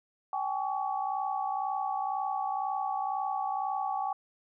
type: tone cluster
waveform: sine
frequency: 778 / 840 / 1129 Hz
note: G5 / G#5 / C#6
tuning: -13 / +19 / +31 cents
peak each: -32 / -34 / -36 dBFS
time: 0.33-4.13 s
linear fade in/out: 2 ms
effects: none